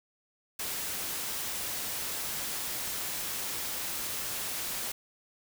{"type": "noise", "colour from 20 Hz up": "white", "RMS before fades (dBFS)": -35, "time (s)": [0.59, 4.92], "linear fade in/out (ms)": 5, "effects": []}